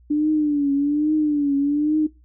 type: tone with vibrato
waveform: sine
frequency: 293.7 Hz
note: D4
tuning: in tune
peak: -16 dBFS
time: 0.1-2.07 s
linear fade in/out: 10 ms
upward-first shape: triangle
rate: 1.2 Hz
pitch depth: 99 cents each way
effects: noise-tail reverb RT60 0.2 s tail -18 dB re dry + added 60 Hz sine -49 dBFS peak until 2.24 s